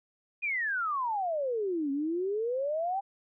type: exponential two-way sweep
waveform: sine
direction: down then up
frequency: 2500 to 271.1 to 804 Hz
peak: -28 dBFS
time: 0.42-3.01 s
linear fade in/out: 20 ms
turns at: 1.91 s
effects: none